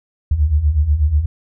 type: beating tone pair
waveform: sine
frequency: 69.4 / 77.6 Hz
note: C#2 / D#2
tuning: +3 / -4 cents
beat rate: 8.2 Hz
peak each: -18 / -13 dBFS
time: 0.31-1.26 s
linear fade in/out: 5 ms
effects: none